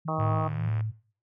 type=tone with vibrato; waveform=sine; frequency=155.8 Hz; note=D#3; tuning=3 cents sharp; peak=-31 dBFS; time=0.05-0.69 s; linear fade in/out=10 ms; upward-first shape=square; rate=3.8 Hz; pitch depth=46 cents each way
type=harmonic tone; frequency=157.8 Hz; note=D#3; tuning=25 cents sharp; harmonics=2 / 3 / 4 / 5 / 6 / 7 / 8; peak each=-38 / -39 / -34 / -34 / -38 / -34 / -37 dBFS; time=0.08-0.48 s; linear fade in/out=2 ms
type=tone with tremolo; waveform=sine; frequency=109 Hz; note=A2; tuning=16 cents flat; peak=-24 dBFS; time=0.18-0.92 s; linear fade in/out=20 ms; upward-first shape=sine; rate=2.2 Hz; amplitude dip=60%
type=click train; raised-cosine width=0.5 ms; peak=-27 dBFS; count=47; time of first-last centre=0.2-0.808 s; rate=75.7 Hz
effects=noise-tail reverb RT60 0.4 s tail -17 dB re dry